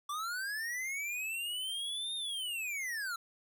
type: linear two-way sweep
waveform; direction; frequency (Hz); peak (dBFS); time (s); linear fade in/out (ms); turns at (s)
square; up then down; 1146 to 3693 to 1320; -36; 0.09-3.16; 5; 2.15
effects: none